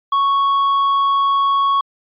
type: tone with tanh clipping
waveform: triangle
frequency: 1108.7 Hz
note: C#6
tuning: in tune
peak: -14 dBFS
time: 0.12-1.81 s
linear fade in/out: 5 ms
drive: 10 dB
effects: resampled to 8000 Hz